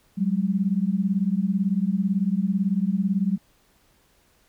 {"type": "beating tone pair", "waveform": "sine", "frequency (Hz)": [185, 203], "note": ["F#3", "G#3"], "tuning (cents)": [0, -39], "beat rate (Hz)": 18, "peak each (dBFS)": -23, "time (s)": [0.17, 3.38], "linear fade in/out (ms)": 20, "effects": ["pink hiss -62 dBFS RMS until 4.48 s"]}